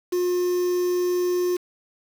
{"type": "tone with quantisation", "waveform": "triangle", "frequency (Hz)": 357.8, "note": "F4", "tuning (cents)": 42, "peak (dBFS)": -18, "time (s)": [0.12, 1.57], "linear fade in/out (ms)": 10, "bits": 6, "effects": []}